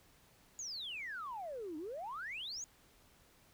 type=exponential two-way sweep; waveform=sine; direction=down then up; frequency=6910 to 293.7 to 6910 Hz; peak=-40 dBFS; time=0.59-2.64 s; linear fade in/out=0 ms; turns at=1.77 s; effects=tanh soft clip ceiling -36 dBFS + pink hiss -66 dBFS RMS until 3.53 s